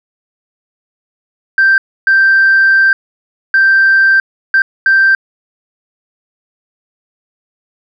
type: tone bursts at uneven times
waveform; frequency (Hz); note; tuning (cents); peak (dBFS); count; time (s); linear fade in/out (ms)
sine; 1568; G6; 0; -4; 5; 1.58-1.78 / 2.07-2.93 / 3.54-4.2 / 4.54-4.62 / 4.86-5.15; 2
effects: tanh soft clip ceiling -2 dBFS